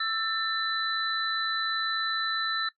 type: tone cluster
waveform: sine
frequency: 1326 / 1785 / 3997 Hz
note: E6 / A6 / B7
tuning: +10 / +24 / +20 cents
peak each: -31 dBFS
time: 0-2.69 s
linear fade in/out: 5 ms
effects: noise-tail reverb RT60 0.1 s tail -19 dB re dry + AAC 48 kbps